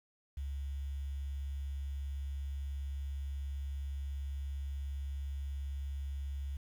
sine tone with quantisation, 69.3 Hz, C#2, in tune, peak -36 dBFS, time 0.37-6.57 s, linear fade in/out 5 ms, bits 10, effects none

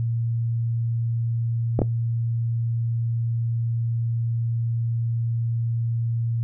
clicks, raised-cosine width 2 ms, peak -6 dBFS, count 2, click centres 1.791 / 1.818 s, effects noise-tail reverb RT60 0.2 s tail -21 dB re dry + added 116 Hz sine -21 dBFS peak until 6.43 s

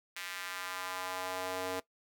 square tone with high-pass filter sweep, 92.5 Hz, F#2, in tune, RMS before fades -39 dBFS, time 0.16-1.8 s, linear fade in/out 5 ms, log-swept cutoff 2000 to 450 Hz, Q 1.4, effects noise-tail reverb RT60 0.1 s tail -18 dB re dry

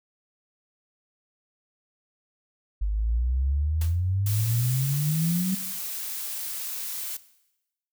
sine exponential sweep, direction up, 49 to 192.1 Hz, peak -22 dBFS, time 2.81-5.55 s, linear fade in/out 10 ms
white noise with exponential decay, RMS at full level -35 dBFS, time 3.81-4.02 s, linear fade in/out 5 ms, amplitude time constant 45 ms
blue noise, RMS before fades -33 dBFS, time 4.26-7.17 s, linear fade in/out 5 ms
effects noise-tail reverb RT60 0.9 s tail -17 dB re dry

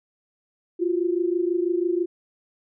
sine tone pair together, 343.9 / 370 Hz, F4 / F#4, -27 / 0 cents, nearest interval minor second, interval 127 cents, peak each -22 / -25 dBFS, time 0.79-2.06 s, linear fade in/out 20 ms, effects none

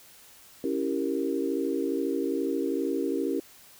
sine chord, C# diminished seventh, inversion none, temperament equal, 277.2 / 329.6 / 392 / 466.2 Hz, C#4 / E4 / G4 / Bb4, 0 / 0 / 0 / 0 cents, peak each -30 / -31 / -31 / -33 dBFS, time 0.64-3.4 s, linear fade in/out 2 ms, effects white hiss -53 dBFS RMS until 3.79 s

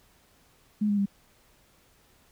sine tone with pitch steps, 210 / 204.5 / 199.13 Hz, G#3 / G#3 / G3, +19 / -26 / +27 cents, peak -22 dBFS, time 0.81-1.059 s, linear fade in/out 10 ms, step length 83 ms, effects pink hiss -62 dBFS RMS until 2.31 s

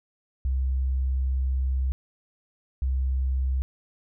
sine tone pair in turn, 65.41 / 65.41 Hz, C2 / C2, 0 / 0 cents, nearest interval unison, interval 0 cents, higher neither, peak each -22 dBFS, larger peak neither, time 0.45-1.92 / 2.82-3.62 s, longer first, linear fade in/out 0 ms, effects none

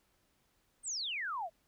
sine exponential sweep, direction down, 8870 to 613 Hz, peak -35 dBFS, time 0.83-1.5 s, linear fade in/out 50 ms, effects pink hiss -74 dBFS RMS until 1.67 s

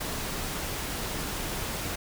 pink noise, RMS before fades -33 dBFS, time 0-1.96 s, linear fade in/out 10 ms, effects none

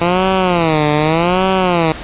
10% pulse tone with vibrato, 168.2 Hz, E3, 35 cents sharp, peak -3 dBFS, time 0.01-1.92 s, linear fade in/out 2 ms, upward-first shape sine, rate 0.84 Hz, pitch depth 210 cents each way, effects pink hiss -28 dBFS RMS until 2.03 s + resampled to 8000 Hz

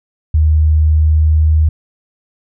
sine tone with pitch glide, 77.4 to 77.94 Hz, D#2 to D#2, -9 to +4 cents, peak -7 dBFS, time 0.34-1.69 s, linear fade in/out 5 ms, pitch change +13 cents, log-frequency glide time 0.83-1.49 s, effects none

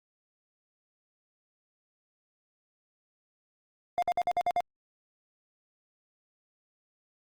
triangle tone bursts, 705 Hz, F5, 16 cents sharp, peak -22 dBFS, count 7, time 3.98-4.605 s, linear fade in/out 0 ms, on 43 ms, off 54 ms, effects Opus 48 kbps

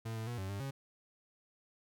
40% pulse tone with pitch steps, 112.7 / 111.3 / 120.3 / 95.6 / 99.7 / 136.6 Hz, A2 / A2 / B2 / G2 / G2 / C#3, +42 / +20 / -45 / -43 / +30 / -25 cents, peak -37 dBFS, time 0.05-0.71 s, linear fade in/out 10 ms, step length 110 ms, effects none

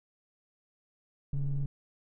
triangle ring-modulated tone, 74.9 Hz, D2, 35 cents sharp, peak -21 dBFS, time 1.33-1.66 s, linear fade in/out 5 ms, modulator 64.5 Hz, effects tanh soft clip ceiling -23 dBFS

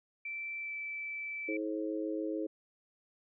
sine tone with pitch glide, 2334 to 2319 Hz, D7 to D7, -11 to -22 cents, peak -37 dBFS, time 0.25-1.57 s, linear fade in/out 5 ms, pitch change -11 cents, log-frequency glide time 0.59-0.73 s
harmonic tone, 106.9 Hz, A2, 49 cents flat, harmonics 3 / 4 / 5, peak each -35 / -39 / -40 dBFS, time 1.48-2.47 s, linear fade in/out 10 ms
effects none

